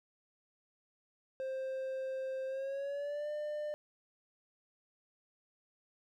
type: tone with pitch glide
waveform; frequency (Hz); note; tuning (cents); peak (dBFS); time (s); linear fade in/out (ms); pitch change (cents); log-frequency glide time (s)
triangle; 527 to 598.4; C5 to D5; +12 to +32; -34; 1.4-3.74; 0; +220; 2.47-3.3
effects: none